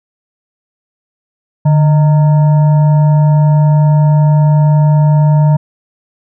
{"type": "tone with frequency modulation", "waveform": "sine", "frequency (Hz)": 149.1, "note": "D3", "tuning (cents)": 27, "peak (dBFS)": -5, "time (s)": [1.65, 5.57], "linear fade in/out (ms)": 10, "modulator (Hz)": 772, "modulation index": 0.32, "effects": []}